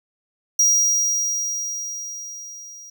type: tone with level ramp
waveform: square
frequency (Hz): 5730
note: F8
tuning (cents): +44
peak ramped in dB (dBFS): -13 to -39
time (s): 0.59-2.9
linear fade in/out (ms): 5
effects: none